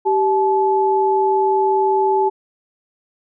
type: tone pair together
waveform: sine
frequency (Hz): 388.1 / 862.5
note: G4 / A5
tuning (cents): -17 / -35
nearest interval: octave + major second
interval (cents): 1382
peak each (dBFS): -16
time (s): 0.05-2.3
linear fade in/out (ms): 20
effects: none